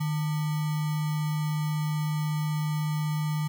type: tone with sample-and-hold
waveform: sine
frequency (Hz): 152.7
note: D#3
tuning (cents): -32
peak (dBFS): -25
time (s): 0-3.48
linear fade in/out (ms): 10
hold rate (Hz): 1050
effects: none